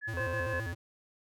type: tone with tremolo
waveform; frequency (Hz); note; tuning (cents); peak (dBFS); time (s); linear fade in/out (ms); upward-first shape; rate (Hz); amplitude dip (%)
sine; 1705; G#6; +45; -33; 0.01-0.73; 50; sine; 5.9; 70
type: tone with vibrato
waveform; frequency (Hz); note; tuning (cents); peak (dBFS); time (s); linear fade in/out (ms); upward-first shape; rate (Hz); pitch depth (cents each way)
square; 98; G2; 0; -36; 0.07-0.75; 20; square; 7.6; 230
type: harmonic tone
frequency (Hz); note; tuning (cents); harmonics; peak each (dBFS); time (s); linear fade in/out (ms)
523.3; C5; 0; 1 / 2 / 3 / 5; -35 / -41 / -45 / -49; 0.17-0.6; 2
effects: none